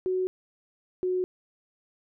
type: tone pair in turn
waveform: sine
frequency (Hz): 370.8 / 366.8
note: F#4 / F#4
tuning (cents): +4 / -15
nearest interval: unison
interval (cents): 19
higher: first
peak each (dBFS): -24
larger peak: neither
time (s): 0.06-0.27 / 1.03-1.24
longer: neither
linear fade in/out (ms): 0
effects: none